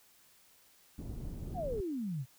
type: low-pass noise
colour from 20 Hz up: pink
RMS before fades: -41 dBFS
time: 0.98-1.81 s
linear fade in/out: 10 ms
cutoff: 260 Hz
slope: 12 dB/octave
type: exponential sweep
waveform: sine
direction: down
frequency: 784 to 121 Hz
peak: -34 dBFS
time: 1.54-2.26 s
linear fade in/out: 50 ms
effects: white hiss -64 dBFS RMS until 2.38 s